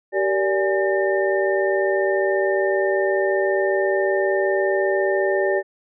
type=tone cluster; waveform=sine; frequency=387.4 / 467.3 / 582 / 827 / 1807 Hz; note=G4 / A#4 / D5 / G#5 / A6; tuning=-20 / +4 / -16 / -8 / +46 cents; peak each=-20 / -29 / -22 / -29 / -26 dBFS; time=0.12-5.63 s; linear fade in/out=50 ms; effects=none